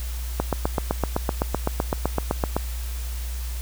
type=click train; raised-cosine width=1 ms; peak=-7 dBFS; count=18; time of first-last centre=0.4-2.566 s; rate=7.85 Hz; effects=added 60 Hz sine -27 dBFS peak until 3.61 s + white hiss -40 dBFS RMS until 3.61 s